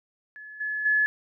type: tone with level steps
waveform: sine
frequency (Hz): 1711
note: A6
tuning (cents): -49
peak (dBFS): -40 / -27 / -19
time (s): 0.36-1.06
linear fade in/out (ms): 0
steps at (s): 0.6 / 0.85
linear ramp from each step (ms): 10
effects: none